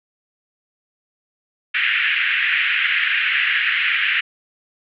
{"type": "band-pass noise", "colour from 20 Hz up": "pink", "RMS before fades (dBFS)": -19, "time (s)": [1.74, 4.21], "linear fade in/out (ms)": 10, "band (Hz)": [1600, 2900], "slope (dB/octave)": 48, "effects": []}